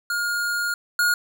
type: tone pair in turn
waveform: square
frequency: 1422 / 1433.5 Hz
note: F6 / F6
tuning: +31 / +45 cents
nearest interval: unison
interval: 14 cents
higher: second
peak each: -23 / -18 dBFS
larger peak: second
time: 0.1-0.74 / 0.99-1.14 s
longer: first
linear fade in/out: 2 ms
effects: none